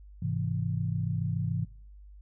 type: chord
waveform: sine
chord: Ab augmented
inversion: none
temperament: equal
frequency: 103.83 / 130.81 / 164.81 Hz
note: Ab2 / C3 / E3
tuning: 0 / 0 / 0 cents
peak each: -32 dBFS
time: 0.22-1.65 s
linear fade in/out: 5 ms
effects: noise-tail reverb RT60 0.6 s tail -25 dB re dry + added 50 Hz sine -47 dBFS peak until 2.21 s